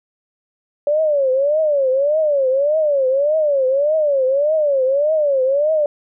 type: tone with vibrato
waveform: sine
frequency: 571 Hz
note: D5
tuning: 49 cents flat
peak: -13 dBFS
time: 0.87-5.86 s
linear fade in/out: 2 ms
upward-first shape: triangle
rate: 1.7 Hz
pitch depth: 200 cents each way
effects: none